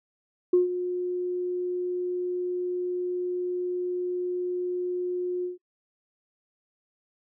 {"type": "tone with ADSR envelope", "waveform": "sine", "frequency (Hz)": 359.2, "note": "F4", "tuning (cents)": 49, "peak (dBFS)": -14, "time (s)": [0.53, 5.58], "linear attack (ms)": 6, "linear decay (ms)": 140, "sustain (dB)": -12, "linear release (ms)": 140, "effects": ["noise-tail reverb RT60 0.1 s tail -25 dB re dry", "tanh soft clip ceiling -11 dBFS"]}